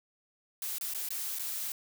blue noise with dropouts, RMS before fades -36 dBFS, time 0.62-1.72 s, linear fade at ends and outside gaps 1 ms, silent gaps 0.784-0.81 / 0.937-0.947 / 1.088-1.105 / 1.387-1.394 s, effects none

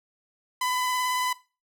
sawtooth tone with vibrato, 1004 Hz, B5, 28 cents sharp, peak -21 dBFS, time 0.61-1.33 s, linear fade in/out 5 ms, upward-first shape sine, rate 18 Hz, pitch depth 15 cents each way, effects noise-tail reverb RT60 0.3 s tail -18 dB re dry

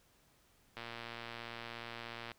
click train, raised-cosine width 0.3 ms, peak -28 dBFS, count 182, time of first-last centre 0.77-2.317 s, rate 117 Hz, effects pink hiss -69 dBFS RMS until 2.38 s

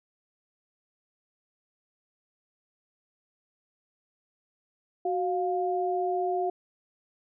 sine tone pair together, 370 / 705 Hz, F#4 / F5, 0 / +16 cents, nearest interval major seventh, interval 1116 cents, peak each -28 dBFS, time 5.05-6.5 s, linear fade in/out 5 ms, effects none

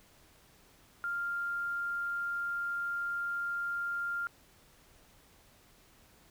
sine tone with quantisation, 1396.9 Hz, F6, in tune, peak -32 dBFS, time 1.04-4.27 s, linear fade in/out 0 ms, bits 10, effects pink hiss -62 dBFS RMS until 6.3 s

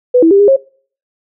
sine tone with pitch steps, 496.8 / 327.3 / 397.1 / 407.2 / 540 Hz, B4 / E4 / G4 / G#4 / C#5, +10 / -12 / +22 / -34 / -45 cents, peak -4 dBFS, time 0.14-0.565 s, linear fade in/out 10 ms, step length 85 ms, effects noise-tail reverb RT60 0.5 s tail -26 dB re dry

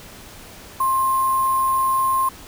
sine tone with sample-and-hold, 1058 Hz, C6, 19 cents sharp, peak -16 dBFS, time 0.8-2.29 s, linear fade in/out 5 ms, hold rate 11025 Hz, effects pink hiss -41 dBFS RMS until 2.47 s

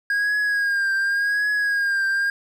triangle tone with vibrato, 1630 Hz, G#6, 33 cents flat, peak -17 dBFS, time 0.1-2.3 s, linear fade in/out 2 ms, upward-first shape triangle, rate 0.89 Hz, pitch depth 59 cents each way, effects none

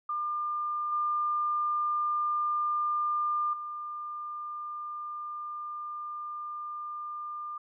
sine tone with level steps, 1200 Hz, D6, 37 cents sharp, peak -29 / -26 / -35 dBFS, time 0.09-7.58 s, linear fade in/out 5 ms, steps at 0.92 / 3.53 s, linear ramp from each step 5 ms, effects none

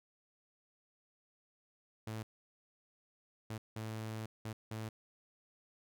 sawtooth tone bursts at uneven times, 110 Hz, A2, in tune, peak -36 dBFS, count 5, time 2.07-2.23 / 3.5-3.58 / 3.76-4.26 / 4.45-4.53 / 4.71-4.89 s, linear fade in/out 5 ms, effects none

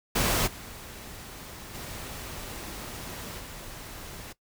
pink noise with level steps, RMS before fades -25 / -43 / -39 / -42 dBFS, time 0.15-4.33 s, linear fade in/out 10 ms, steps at 0.46 / 1.73 / 3.38 s, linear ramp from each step 20 ms, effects noise-tail reverb RT60 0.1 s tail -18 dB re dry

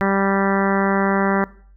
harmonic tone, 196 Hz, G3, in tune, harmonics 1 / 2 / 3 / 4 / 5 / 6 / 7 / 8 / 9 / 10, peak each -20 / -23 / -25 / -26 / -27 / -28 / -28 / -29 / -30 / -30 dBFS, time 0.01-1.44 s, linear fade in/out 0 ms, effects noise-tail reverb RT60 0.5 s tail -20 dB re dry + added 48 Hz sine -45 dBFS peak until 1.76 s

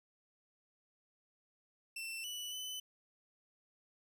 sawtooth tone with pitch steps, 2683 / 2962 / 3014 Hz, E7 / F#7 / F#7, +30 / +1 / +31 cents, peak -38 dBFS, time 1.96-2.8 s, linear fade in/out 5 ms, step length 280 ms, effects none

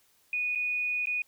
sine tone with dropouts, 2475 Hz, D#7, 10 cents flat, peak -27 dBFS, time 0.33-1.22 s, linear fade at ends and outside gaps 2 ms, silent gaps 0.551-0.556 / 1.057-1.07 s, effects white hiss -66 dBFS RMS until 1.27 s

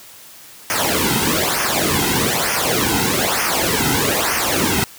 pink noise with flanger, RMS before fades -18 dBFS, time 0.7-4.84 s, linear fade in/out 0 ms, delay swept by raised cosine 0.25 to 1.75 ms, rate 1.1 Hz, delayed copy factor -0.8, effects white hiss -41 dBFS RMS until 4.98 s + high-pass 60 Hz 12 dB/octave

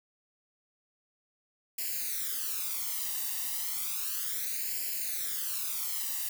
blue noise with flanger, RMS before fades -34 dBFS, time 1.78-6.29 s, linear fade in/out 5 ms, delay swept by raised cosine 0.41 to 1.06 ms, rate 0.33 Hz, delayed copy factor +0.9, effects none

